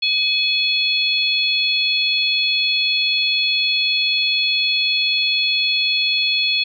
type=tone cluster; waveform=sine; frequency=2539 / 3396 / 4315 Hz; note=D#7 / G#7 / C#8; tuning=+34 / +38 / -47 cents; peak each=-20 dBFS; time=0.02-6.64 s; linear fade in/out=10 ms; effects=none